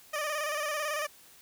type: tone with vibrato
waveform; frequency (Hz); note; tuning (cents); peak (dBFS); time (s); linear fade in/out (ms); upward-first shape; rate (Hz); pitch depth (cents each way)
15% pulse; 601; D5; +40; -24; 0.13-1.07; 10; square; 18; 49
effects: white hiss -56 dBFS RMS until 1.41 s